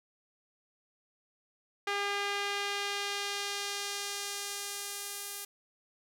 sawtooth tone with band-pass filter sweep, 403.6 Hz, G#4, 49 cents flat, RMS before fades -36 dBFS, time 1.87-5.45 s, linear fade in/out 5 ms, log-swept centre 2000 to 12000 Hz, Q 0.81, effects none

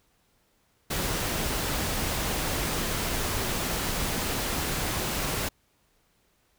pink noise, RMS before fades -29 dBFS, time 0.9-5.49 s, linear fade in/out 10 ms, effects pink hiss -68 dBFS RMS until 6.58 s

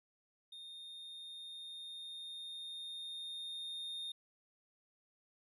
triangle tone with level ramp, 3666 Hz, A#7, 30 cents flat, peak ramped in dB -47 to -39 dBFS, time 0.52-4.12 s, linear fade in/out 5 ms, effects resampled to 32000 Hz

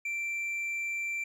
sine tone with hard clipping, 2349 Hz, D7, in tune, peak -32 dBFS, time 0.05-1.24 s, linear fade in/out 5 ms, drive 3 dB, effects none

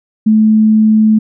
sine tone, 217 Hz, A3, 24 cents flat, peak -5 dBFS, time 0.26-1.19 s, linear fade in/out 10 ms, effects none

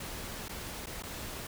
pink noise with dropouts, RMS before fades -41 dBFS, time 0-1.47 s, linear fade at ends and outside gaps 5 ms, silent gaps 0.484-0.492 / 0.86-0.868 / 1.025-1.034 s, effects none

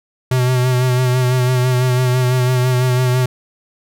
square tone with vibrato, 126.4 Hz, B2, 41 cents sharp, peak -13 dBFS, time 0.31-3.26 s, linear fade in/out 5 ms, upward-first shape sine, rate 6 Hz, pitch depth 31 cents each way, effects none

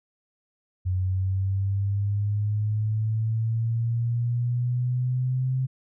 sine linear sweep, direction up, 91.4 to 130.81 Hz, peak -22 dBFS, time 0.85-5.67 s, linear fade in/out 20 ms, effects none

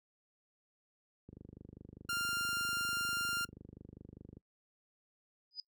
click train, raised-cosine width 3 ms, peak -37 dBFS, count 78, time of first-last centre 1.29-4.37 s, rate 25 Hz
sawtooth tone, 1396.9 Hz, F6, in tune, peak -30 dBFS, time 2.09-3.45 s, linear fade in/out 5 ms
sine tone with exponential growth, 4978 Hz, D#8, in tune, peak -35 dBFS, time 5.51-5.6 s, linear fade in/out 1 ms, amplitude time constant 18 ms
effects noise-tail reverb RT60 0.1 s tail -22 dB re dry + high-pass 60 Hz 12 dB/octave

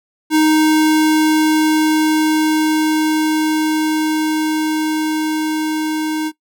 square tone with level ramp, 311.1 Hz, D#4, in tune, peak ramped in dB -10 to -18 dBFS, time 0.3-6.32 s, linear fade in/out 50 ms, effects noise-tail reverb RT60 0.1 s tail -18 dB re dry

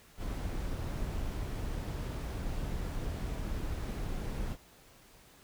brown noise, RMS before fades -36 dBFS, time 0.17-4.57 s, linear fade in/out 50 ms, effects pink hiss -59 dBFS RMS until 5.43 s

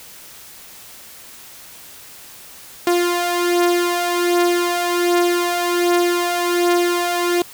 sawtooth beating tone pair, 349.2 / 350.5 Hz, F4 / F4, 0 / +6 cents, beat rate 1.3 Hz, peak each -17 / -13 dBFS, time 2.87-7.42 s, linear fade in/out 2 ms, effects white hiss -40 dBFS RMS until 7.53 s

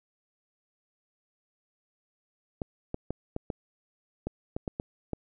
clicks, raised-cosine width 2 ms, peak -18 dBFS, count 10, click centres 2.618 / 2.944 / 3.106 / 3.364 / 3.502 / 4.27 / 4.565 / 4.678 / 4.799 / 5.133 s, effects none

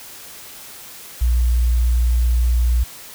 sine tone, 59.8 Hz, A#1, 45 cents sharp, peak -13 dBFS, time 1.21-2.84 s, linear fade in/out 10 ms, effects white hiss -38 dBFS RMS until 3.14 s

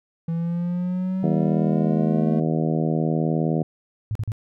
triangle linear sweep, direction up, 164.81 to 220 Hz, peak -20 dBFS, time 0.28-2.4 s, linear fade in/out 5 ms
harmonic tone, 79.6 Hz, D#2, 40 cents sharp, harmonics 2 / 3 / 4 / 5 / 6 / 7 / 8 / 9, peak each -22 / -26 / -28 / -30 / -32 / -33 / -34 / -35 dBFS, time 1.23-3.63 s, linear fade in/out 5 ms
sine tone bursts, 107.9 Hz, A2, 33 cents flat, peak -22 dBFS, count 3, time 4.11-4.319 s, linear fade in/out 0 ms, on 43 ms, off 40 ms
effects none

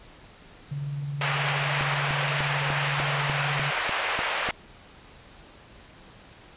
sine tone with tremolo, 142.7 Hz, D3, 49 cents flat, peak -27 dBFS, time 0.71-3.71 s, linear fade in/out 10 ms, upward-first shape sine, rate 19 Hz, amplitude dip 35%
white band-pass noise, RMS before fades -28 dBFS, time 1.21-4.51 s, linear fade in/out 2 ms, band 500 to 2800 Hz, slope 24 dB/octave
click train, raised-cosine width 2 ms, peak -20 dBFS, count 10, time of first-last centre 1.81-4.489 s, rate 3.36 Hz
effects pink hiss -50 dBFS RMS until 6.56 s + resampled to 8000 Hz

